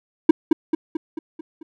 triangle tone with echo, 319.3 Hz, D#4, 45 cents sharp, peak -3 dBFS, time 0.29-0.31 s, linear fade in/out 5 ms, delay 220 ms, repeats 6, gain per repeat -5 dB, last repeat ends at 1.63 s, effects none

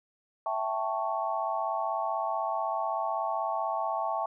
sine chord, A dominant seventh, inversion second, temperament equal, 659.3 / 784 / 880 / 1108.7 Hz, E5 / G5 / A5 / C#6, 0 / 0 / 0 / 0 cents, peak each -33 / -34 / -33 / -34 dBFS, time 0.46-4.26 s, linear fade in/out 2 ms, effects none

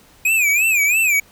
square tone with vibrato, 2461 Hz, D#7, 20 cents flat, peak -14 dBFS, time 0.25-1.2 s, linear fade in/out 5 ms, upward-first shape sine, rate 3 Hz, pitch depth 150 cents each way, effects pink hiss -50 dBFS RMS until 1.31 s

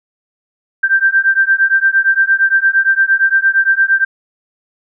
sine beating tone pair, 1568 / 1576.7 Hz, G6 / G6, 0 / +10 cents, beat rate 8.7 Hz, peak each -12 / -12 dBFS, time 0.83-4.05 s, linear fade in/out 10 ms, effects none

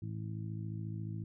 harmonic tone, 54.2 Hz, A1, 25 cents flat, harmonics 2 / 3 / 4 / 5 / 6, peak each -39 / -43 / -49 / -57 / -50 dBFS, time 0.02-1.24 s, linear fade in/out 5 ms, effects none

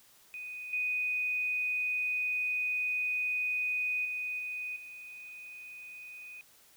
sine tone with level steps, 2489 Hz, D#7, in tune, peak -39 / -29 / -33 / -35 / -44 dBFS, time 0.34-6.41 s, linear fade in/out 0 ms, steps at 0.73 / 4.05 / 4.39 / 4.76 s, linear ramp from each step 2 ms, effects white hiss -61 dBFS RMS until 6.76 s

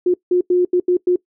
sine tone bursts at uneven times, 358.7 Hz, F4, 46 cents sharp, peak -11 dBFS, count 6, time 0.06-0.14 / 0.31-0.41 / 0.5-0.65 / 0.73-0.8 / 0.88-0.97 / 1.07-1.16 s, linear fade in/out 5 ms, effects noise-tail reverb RT60 0.1 s tail -21 dB re dry

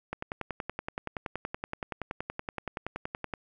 click train, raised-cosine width 0.5 ms, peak -18 dBFS, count 35, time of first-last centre 0.13-3.338 s, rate 10.6 Hz, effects none

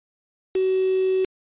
sine tone with quantisation, 376.7 Hz, F#4, 31 cents sharp, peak -18 dBFS, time 0.55-1.25 s, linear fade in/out 5 ms, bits 5, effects resampled to 8000 Hz

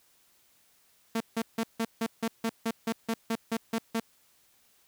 sawtooth tone bursts, 226.7 Hz, A#3, 48 cents flat, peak -23 dBFS, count 14, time 1.15-4 s, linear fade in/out 5 ms, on 55 ms, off 160 ms, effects white hiss -65 dBFS RMS until 4.87 s

